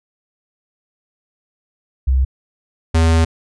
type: tone pair in turn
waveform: sine / square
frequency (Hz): 65.4 / 81.69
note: C2 / E2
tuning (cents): 0 / -15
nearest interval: major third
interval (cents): 385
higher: second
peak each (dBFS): -11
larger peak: neither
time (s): 2.07-2.25 / 2.94-3.25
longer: second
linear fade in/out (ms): 10
effects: resampled to 22050 Hz